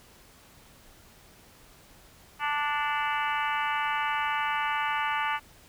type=harmonic tone with a mistuned harmonic; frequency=293.7 Hz; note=D4; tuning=in tune; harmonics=3 / 4 / 5 / 6 / 7 / 8 / 9 / 10; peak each=-30 / -32 / -34 / -36 / -37 / -38 / -39 / -40 dBFS; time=2.39-5.4 s; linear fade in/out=50 ms; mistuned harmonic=8; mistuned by=-40 cents; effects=pink hiss -55 dBFS RMS until 5.68 s